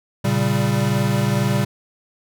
square chord, G diminished, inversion first, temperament equal, 116.54 / 138.59 / 196 Hz, Bb2 / Db3 / G3, 0 / 0 / 0 cents, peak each -22 dBFS, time 0.24-1.65 s, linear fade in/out 10 ms, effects none

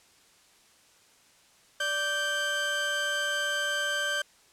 30% pulse tone pair together, 585.1 / 1562 Hz, D5 / G6, -7 / -7 cents, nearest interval octave + perfect fourth, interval 1700 cents, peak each -32 / -25 dBFS, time 1.8-4.22 s, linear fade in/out 5 ms, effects white hiss -60 dBFS RMS until 4.52 s + low-pass 9000 Hz 12 dB/octave

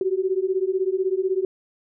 sine beating tone pair, 369.8 / 385.8 Hz, F#4 / G4, -1 / -28 cents, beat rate 16 Hz, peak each -23 dBFS, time 0.01-1.45 s, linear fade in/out 2 ms, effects none

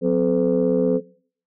sine tone cluster, 181.4 / 257.6 / 433 / 509 Hz, F#3 / C4 / A4 / C5, -34 / -27 / -28 / -48 cents, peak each -21 dBFS, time 0.01-1.01 s, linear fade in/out 50 ms, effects noise-tail reverb RT60 0.5 s tail -20 dB re dry + tanh soft clip ceiling -8 dBFS

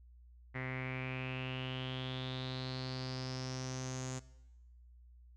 sawtooth tone with low-pass filter sweep, 129.4 Hz, C3, 19 cents flat, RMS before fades -41 dBFS, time 0.54-4.2 s, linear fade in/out 20 ms, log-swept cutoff 2000 to 7000 Hz, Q 7.3, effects noise-tail reverb RT60 1.0 s tail -19 dB re dry + added 60 Hz sine -56 dBFS peak until 5.36 s

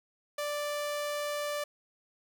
sawtooth tone, 587.3 Hz, D5, in tune, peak -28 dBFS, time 0.38-1.64 s, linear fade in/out 5 ms, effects 11-bit

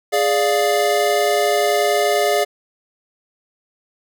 square chord, D diminished, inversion second, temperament equal, 415.3 / 587.3 / 698.5 Hz, Ab4 / D5 / F5, 0 / 0 / 0 cents, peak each -20 dBFS, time 0.12-2.45 s, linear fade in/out 20 ms, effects none

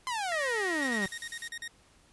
sawtooth exponential sweep, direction down, 1046.5 to 187.4 Hz, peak -27 dBFS, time 0.07-1.06 s, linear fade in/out 0 ms
sine tone with vibrato, 1885 Hz, A#6, 19 cents sharp, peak -31 dBFS, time 0.32-1.05 s, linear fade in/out 0 ms, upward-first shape sine, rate 8.3 Hz, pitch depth 15 cents each way
blue noise, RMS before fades -45 dBFS, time 0.4-1.49 s, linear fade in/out 10 ms
sawtooth tone bursts, 1860 Hz, A#6, 4 cents flat, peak -33 dBFS, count 9, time 0.82-1.678 s, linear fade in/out 2 ms, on 58 ms, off 42 ms
effects pink hiss -62 dBFS RMS until 2.12 s + resampled to 24000 Hz

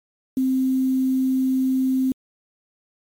sine tone with quantisation, 261 Hz, C4, 4 cents flat, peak -17 dBFS, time 0.37-2.12 s, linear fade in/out 2 ms, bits 7, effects MP3 96 kbps

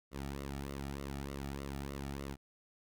sawtooth tone with flanger, 69.3 Hz, C#2, in tune, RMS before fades -42 dBFS, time 0.11-2.37 s, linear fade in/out 50 ms, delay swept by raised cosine 1.2 to 1.97 ms, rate 3.3 Hz, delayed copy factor -0.7, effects none

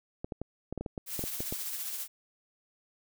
clicks, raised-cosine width 2 ms, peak -22 dBFS, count 12, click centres 0.245 / 0.322 / 0.416 / 0.726 / 0.777 / 0.81 / 0.862 / 0.978 / 1.193 / 1.239 / 1.405 / 1.525 s
blue noise with tremolo, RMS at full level -35 dBFS, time 1.06-2.08 s, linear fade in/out 50 ms, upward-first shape triangle, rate 15 Hz, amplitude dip 45%
effects none

